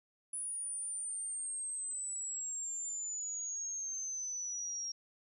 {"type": "exponential sweep", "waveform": "sine", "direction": "down", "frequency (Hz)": [9860, 5588], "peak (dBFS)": -37, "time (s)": [0.33, 4.92], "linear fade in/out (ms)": 5, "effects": []}